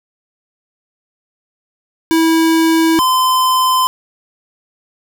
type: tone pair in turn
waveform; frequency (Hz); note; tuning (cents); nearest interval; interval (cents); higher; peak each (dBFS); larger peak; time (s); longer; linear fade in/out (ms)
square; 325.6 / 1027.2; E4 / C6; -21 / -32; octave + minor sixth; 1989; second; -10 / -11; first; 2.11-2.99 / 2.99-3.87; neither; 0
effects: none